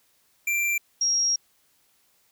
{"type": "tone pair in turn", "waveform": ["square", "sine"], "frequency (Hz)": [2359, 5611], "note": ["D7", "F8"], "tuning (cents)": [7, 7], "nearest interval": "octave + minor third", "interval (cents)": 1500, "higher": "second", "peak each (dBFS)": [-23, -20], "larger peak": "second", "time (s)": [[0.47, 0.78], [1.01, 1.36]], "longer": "second", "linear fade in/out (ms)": 5, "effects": ["white hiss -65 dBFS RMS until 2.31 s"]}